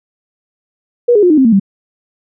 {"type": "tone with pitch steps", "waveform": "sine", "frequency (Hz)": [482, 414.8, 356.9, 307.2, 264.3, 227.5, 195.75], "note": ["B4", "G#4", "F4", "D#4", "C4", "A#3", "G3"], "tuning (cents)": [-42, -2, 38, -22, 18, -42, -2], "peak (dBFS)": -5, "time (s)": [1.08, 1.598], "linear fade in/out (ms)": 10, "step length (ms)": 74, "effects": []}